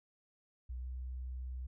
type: tone with pitch glide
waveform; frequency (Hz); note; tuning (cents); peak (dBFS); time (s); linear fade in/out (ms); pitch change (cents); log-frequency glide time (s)
sine; 62 to 63.23; B1 to B1; +7 to +41; -39; 0.69-1.67; 10; +34; 0.8-0.86
effects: none